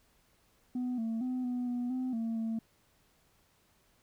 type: tone with pitch steps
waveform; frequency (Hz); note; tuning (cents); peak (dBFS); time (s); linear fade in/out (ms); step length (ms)
sine; 249.3 / 225.6 / 253.6 / 247 / 244.1 / 256 / 227.2 / 224.7; B3 / A3 / B3 / B3 / B3 / C4 / A#3 / A3; +16 / +44 / +46 / 0 / -20 / -38 / -44 / +37; -29; 0.75-2.59; 5; 230
effects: tanh soft clip ceiling -30 dBFS + pink hiss -69 dBFS RMS until 4.02 s